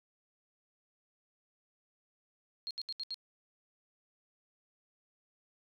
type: tone bursts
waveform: sine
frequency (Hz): 4250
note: C8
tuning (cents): +26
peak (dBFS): -36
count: 5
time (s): 2.67-3.143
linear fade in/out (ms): 0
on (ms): 37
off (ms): 72
effects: none